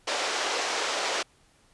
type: band-pass noise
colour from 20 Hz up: pink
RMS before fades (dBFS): -29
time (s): 0.07-1.23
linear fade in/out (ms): 10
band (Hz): 430 to 6900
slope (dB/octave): 24
effects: pink hiss -62 dBFS RMS until 1.73 s + resampled to 24000 Hz